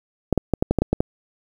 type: clicks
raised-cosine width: 2 ms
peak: -4 dBFS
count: 9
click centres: 0.327 / 0.377 / 0.537 / 0.625 / 0.71 / 0.787 / 0.82 / 0.93 / 1.005 s
effects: 7-bit